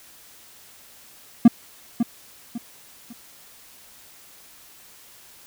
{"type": "tone with echo", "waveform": "triangle", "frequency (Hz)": 235.2, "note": "A#3", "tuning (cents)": 16, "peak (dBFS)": -4, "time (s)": [1.45, 1.48], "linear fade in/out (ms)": 5, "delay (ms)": 550, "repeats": 3, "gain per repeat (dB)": -10, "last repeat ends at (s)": 3.13, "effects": ["white hiss -49 dBFS RMS until 5.46 s"]}